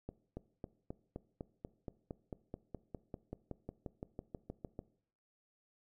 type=accelerating click train; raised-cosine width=2 ms; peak=-29 dBFS; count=24; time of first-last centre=0.09-4.791 s; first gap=280 ms; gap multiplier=0.97; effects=noise-tail reverb RT60 0.6 s tail -19 dB re dry